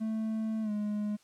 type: tone with pitch glide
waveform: triangle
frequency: 220 to 209 Hz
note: A3 to G#3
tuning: 0 to +11 cents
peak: -28 dBFS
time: 0-1.17 s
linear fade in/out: 20 ms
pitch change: -89 cents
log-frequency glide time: 0.62-0.71 s
effects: white hiss -65 dBFS RMS until 1.23 s + low-pass 9000 Hz 12 dB/octave